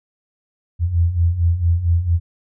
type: beating tone pair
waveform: sine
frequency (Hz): 82.41 / 86.81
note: E2 / F2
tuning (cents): 0 / -10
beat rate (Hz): 4.4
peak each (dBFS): -20 / -15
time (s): 0.79-2.2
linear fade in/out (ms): 50
effects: none